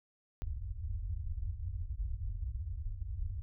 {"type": "low-pass noise", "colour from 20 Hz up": "white", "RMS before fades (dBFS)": -38, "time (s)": [0.42, 3.42], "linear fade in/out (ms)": 0, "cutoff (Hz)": 100, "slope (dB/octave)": 96, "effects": []}